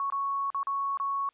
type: tone with dropouts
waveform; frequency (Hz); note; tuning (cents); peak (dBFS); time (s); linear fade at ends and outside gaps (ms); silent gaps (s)
sine; 1108.7; C#6; 0; -27; 0-1.29; 1; 0.101-0.123 / 0.503-0.546 / 0.631-0.67 / 0.973-0.999
effects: white hiss -70 dBFS RMS until 1.33 s + resampled to 8000 Hz